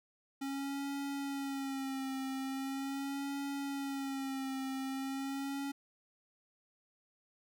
square tone with vibrato, 272.8 Hz, C#4, 28 cents flat, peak -37 dBFS, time 0.41-5.72 s, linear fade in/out 10 ms, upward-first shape sine, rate 0.41 Hz, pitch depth 43 cents each way, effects none

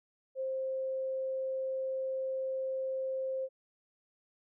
sine tone, 527 Hz, C5, 12 cents sharp, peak -32 dBFS, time 0.35-3.49 s, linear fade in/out 50 ms, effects none

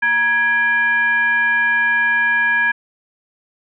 sine tone with frequency modulation, 1661.2 Hz, G#6, in tune, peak -13 dBFS, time 0.02-2.72 s, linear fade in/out 10 ms, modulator 716 Hz, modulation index 0.61, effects none

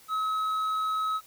triangle tone with hard clipping, 1282 Hz, E6, 49 cents flat, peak -27 dBFS, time 0.08-1.21 s, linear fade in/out 50 ms, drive 7 dB, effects white hiss -55 dBFS RMS until 1.26 s

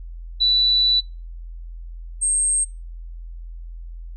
sine tone pair in turn, 3962 / 8449 Hz, B7 / C9, +5 / +16 cents, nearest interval octave + minor second, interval 1311 cents, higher second, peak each -14 / -17 dBFS, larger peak first, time 0.4-1.01 / 2.21-2.65 s, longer first, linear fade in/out 20 ms, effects noise-tail reverb RT60 0.3 s tail -25 dB re dry + added 42 Hz sine -32 dBFS peak until 4.16 s

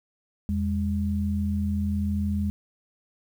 sine tone pair together, 83.1 / 203.9 Hz, E2 / G#3, +15 / -32 cents, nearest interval octave + major third, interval 1553 cents, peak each -26 dBFS, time 0.49-2.5 s, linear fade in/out 0 ms, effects 9-bit

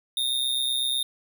square tone with amplitude modulation, 3671 Hz, A#7, 27 cents flat, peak -21 dBFS, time 0.17-1.03 s, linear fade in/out 2 ms, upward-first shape sine, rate 128 Hz, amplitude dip 70%, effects none

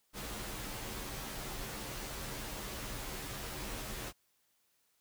pink noise with comb filter, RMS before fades -42 dBFS, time 0.13-4.13 s, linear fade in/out 50 ms, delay 12 ms, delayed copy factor -0.7, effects white hiss -75 dBFS RMS until 5 s

